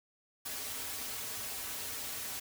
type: noise with comb filter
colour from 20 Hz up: white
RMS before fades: -40 dBFS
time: 0.45-2.4 s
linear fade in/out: 10 ms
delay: 5.7 ms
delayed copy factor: -0.8
effects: none